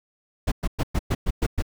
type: noise bursts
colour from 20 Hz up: brown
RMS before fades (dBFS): -21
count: 8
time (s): 0.47-1.624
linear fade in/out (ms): 10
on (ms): 48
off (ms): 110
effects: none